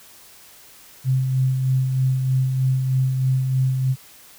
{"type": "tone with tremolo", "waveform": "sine", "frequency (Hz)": 130.81, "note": "C3", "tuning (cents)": 0, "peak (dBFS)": -15, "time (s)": [1.04, 3.96], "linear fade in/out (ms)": 50, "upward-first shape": "sine", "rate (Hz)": 3.2, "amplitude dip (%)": 40, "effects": ["white hiss -47 dBFS RMS until 4.38 s"]}